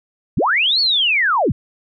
sine linear two-way sweep, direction up then down, 63.3 to 4501 to 63.3 Hz, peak -13 dBFS, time 0.37-1.52 s, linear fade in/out 5 ms, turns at 0.8 s, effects none

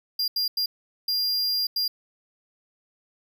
square tone bursts at uneven times, 4800 Hz, D8, 37 cents sharp, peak -23 dBFS, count 5, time 0.19-0.28 / 0.36-0.48 / 0.57-0.66 / 1.08-1.67 / 1.76-1.88 s, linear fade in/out 5 ms, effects none

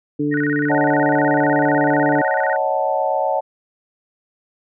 harmonic tone, 146.83 Hz, D3, in tune, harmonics 1 / 2 / 3, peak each -26 / -18 / -25 dBFS, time 0.19-2.22 s, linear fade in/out 10 ms
sine tone with vibrato, 1662 Hz, G#6, 1 cent sharp, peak -22 dBFS, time 0.31-2.57 s, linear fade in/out 20 ms, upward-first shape square, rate 16 Hz, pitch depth 200 cents each way
sine chord, D# half-diminished seventh, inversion third, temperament equal, 554.4 / 622.3 / 740 / 880 Hz, C#5 / D#5 / F#5 / A5, 0 / 0 / 0 / 0 cents, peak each -22 dBFS, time 0.69-3.41 s, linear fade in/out 20 ms
effects none

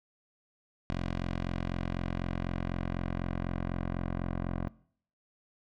10% pulse tone with low-pass filter sweep, 44.02 Hz, F1, 14 cents sharp, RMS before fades -34 dBFS, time 0.9-4.68 s, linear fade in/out 0 ms, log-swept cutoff 4100 to 1400 Hz, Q 0.77, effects noise-tail reverb RT60 0.6 s tail -22 dB re dry

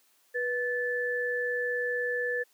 sine tone pair together, 489.4 / 1744 Hz, B4 / A6, -16 / -16 cents, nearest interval octave + minor seventh, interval 2200 cents, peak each -30 / -30 dBFS, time 0.34-2.44 s, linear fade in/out 20 ms, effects white hiss -66 dBFS RMS until 2.53 s + high-pass 300 Hz 12 dB/octave

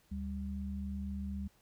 sine tone pair together, 74.1 / 197.82 Hz, D2 / G3, +16 / +16 cents, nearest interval octave + perfect fourth, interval 1700 cents, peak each -39 / -39 dBFS, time 0.11-1.48 s, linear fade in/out 10 ms, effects pink hiss -69 dBFS RMS until 1.61 s

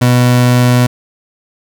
30% pulse tone, 123.47 Hz, B2, in tune, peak -4 dBFS, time 0.01-0.87 s, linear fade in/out 10 ms, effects none

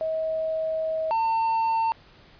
sine / triangle tone pair in turn, 638 / 902.3 Hz, D#5 / A5, +43 / +43 cents, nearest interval tritone, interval 600 cents, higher second, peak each -24 / -19 dBFS, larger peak second, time 0.01-1.11 / 1.11-1.92 s, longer first, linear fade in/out 0 ms, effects pink hiss -53 dBFS RMS until 2.39 s + resampled to 11025 Hz

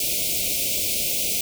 white band-stop noise, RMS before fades -24 dBFS, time 0-1.41 s, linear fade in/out 2 ms, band 690 to 2200 Hz, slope 96 dB/octave, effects none

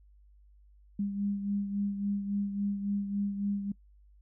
sine beating tone pair, 200.9 / 204.5 Hz, G3 / G#3, +43 / -26 cents, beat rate 3.6 Hz, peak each -30 / -38 dBFS, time 0.99-3.72 s, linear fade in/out 5 ms, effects noise-tail reverb RT60 0.1 s tail -22 dB re dry + added 50 Hz sine -56 dBFS peak until 4.21 s

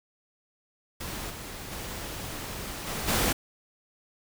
pink noise with level steps, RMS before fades -36 / -40 / -37 / -33 / -25 dBFS, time 1-3.33 s, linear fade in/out 10 ms, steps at 1.29 / 1.71 / 2.86 / 3.07 s, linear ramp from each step 20 ms, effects none

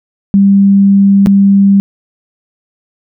sine tone with dropouts, 197.8 Hz, G3, 16 cents sharp, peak -3 dBFS, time 0.34-1.8 s, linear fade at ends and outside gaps 0 ms, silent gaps 1.261-1.27 s, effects none

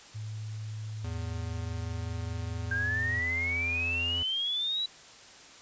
sine tone, 107.7 Hz, A2, 37 cents flat, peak -35 dBFS, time 0.14-3.21 s, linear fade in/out 20 ms
square tone with pitch glide, 82.41 to 84.48 Hz, E2 to E2, 0 to +43 cents, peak -36 dBFS, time 1.04-4.23 s, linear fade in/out 5 ms, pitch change +43 cents, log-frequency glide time 1.58-4.07 s
sine exponential sweep, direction up, 1582 to 3951 Hz, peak -28 dBFS, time 2.71-4.86 s, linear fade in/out 5 ms
effects white hiss -51 dBFS RMS until 5.61 s + resampled to 16000 Hz

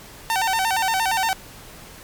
sawtooth tone with vibrato, 830.6 Hz, G#5, in tune, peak -15 dBFS, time 0.3-1.33 s, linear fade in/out 0 ms, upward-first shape square, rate 8.6 Hz, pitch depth 150 cents each way, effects pink hiss -42 dBFS RMS until 2.03 s + MP3 96 kbps

